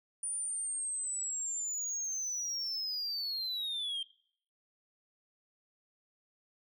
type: linear sweep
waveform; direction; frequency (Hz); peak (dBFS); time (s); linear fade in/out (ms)
sine; down; 9450 to 3141; -31; 0.23-4.03; 5
effects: noise-tail reverb RT60 0.6 s tail -23 dB re dry + tanh soft clip ceiling -33 dBFS